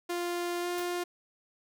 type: tone with pitch glide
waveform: sawtooth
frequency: 349.2 to 352.8 Hz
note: F4 to F4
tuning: 0 to +18 cents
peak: -27 dBFS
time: 0.09-1.04 s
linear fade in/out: 10 ms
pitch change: +18 cents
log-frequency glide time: 0.61-0.67 s
type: noise with exponential decay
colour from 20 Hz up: white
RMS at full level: -39 dBFS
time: 0.78-0.94 s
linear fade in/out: 2 ms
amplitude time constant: 33 ms
effects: none